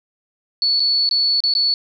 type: tone with dropouts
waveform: sine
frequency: 4432 Hz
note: C#8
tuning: 1 cent flat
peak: -14 dBFS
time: 0.62-1.74 s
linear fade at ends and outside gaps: 1 ms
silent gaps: 0.797-0.802 / 1.091-1.111 / 1.404-1.437 / 1.538-1.551 s
effects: none